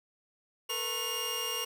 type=tone cluster; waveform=sawtooth; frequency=448.7 / 490.6 / 1093 / 2830 Hz; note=A4 / B4 / C#6 / F7; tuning=+34 / -12 / -25 / +22 cents; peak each=-38 / -38 / -37 / -30 dBFS; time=0.69-1.65 s; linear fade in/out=10 ms; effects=none